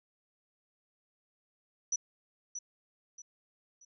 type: tone with echo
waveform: sine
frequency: 5920 Hz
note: F#8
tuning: in tune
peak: -28 dBFS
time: 1.92-1.96 s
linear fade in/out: 5 ms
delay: 630 ms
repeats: 3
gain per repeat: -9 dB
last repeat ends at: 3.85 s
effects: none